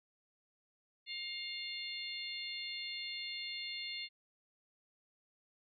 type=harmonic tone with a mistuned harmonic; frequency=710 Hz; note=F5; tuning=28 cents sharp; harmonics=3 / 4 / 5 / 6; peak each=-45 / -46 / -46 / -45 dBFS; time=1.06-4.09 s; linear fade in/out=50 ms; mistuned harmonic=4; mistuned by=-22 cents; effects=none